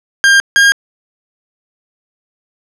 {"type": "tone pair in turn", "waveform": "40% pulse", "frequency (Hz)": [1600, 1618.6], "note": ["G6", "G#6"], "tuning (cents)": [35, -45], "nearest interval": "unison", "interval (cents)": 20, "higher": "second", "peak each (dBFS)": -4, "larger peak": "neither", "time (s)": [[0.24, 0.4], [0.56, 0.72]], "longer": "neither", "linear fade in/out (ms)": 0, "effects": ["low-pass 8000 Hz 12 dB/octave"]}